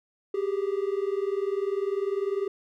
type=tone pair together; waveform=triangle; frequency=388.4 / 408.5 Hz; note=G4 / G#4; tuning=-16 / -29 cents; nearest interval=minor second; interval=87 cents; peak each=-26 / -27 dBFS; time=0.34-2.48 s; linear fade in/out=5 ms; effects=none